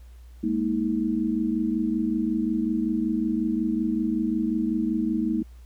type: chord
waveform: sine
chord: Ab suspended second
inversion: none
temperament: equal with one note detuned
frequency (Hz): 207.7 / 233.1 / 317.5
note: Ab3 / Bb3 / Eb4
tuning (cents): 0 / 0 / +35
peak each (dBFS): -28 / -26 / -26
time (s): 0.43-5.43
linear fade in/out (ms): 10
effects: added 60 Hz sine -43 dBFS peak until 5.65 s + pink hiss -62 dBFS RMS until 5.65 s